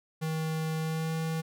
square tone with pitch glide, 158.9 to 161.12 Hz, D#3 to E3, +37 to -39 cents, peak -30 dBFS, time 0.21-1.42 s, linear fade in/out 20 ms, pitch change +24 cents, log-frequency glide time 0.79-1.13 s, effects none

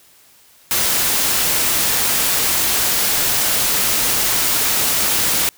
white noise, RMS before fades -17 dBFS, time 0.71-5.49 s, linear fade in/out 0 ms, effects white hiss -50 dBFS RMS until 5.57 s

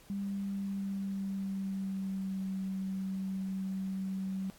sine tone with pitch glide, 198.6 to 191.17 Hz, G3 to G3, +23 to -43 cents, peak -33 dBFS, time 0.1-4.5 s, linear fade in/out 0 ms, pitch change -66 cents, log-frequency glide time 0.21-2.44 s, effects pink hiss -59 dBFS RMS until 4.58 s + AAC 64 kbps

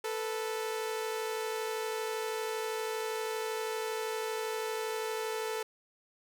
sawtooth tone pair together, 440.2 / 492.8 Hz, A4 / B4, +1 / -4 cents, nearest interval major second, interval 195 cents, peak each -30 / -36 dBFS, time 0.04-5.63 s, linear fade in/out 5 ms, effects none

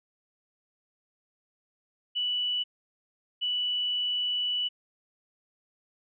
sine tone pair in turn, 2960 / 2960 Hz, F#7 / F#7, 0 / 0 cents, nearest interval unison, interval 0 cents, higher neither, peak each -26 dBFS, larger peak neither, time 2.15-2.64 / 3.41-4.69 s, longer second, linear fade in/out 20 ms, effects none

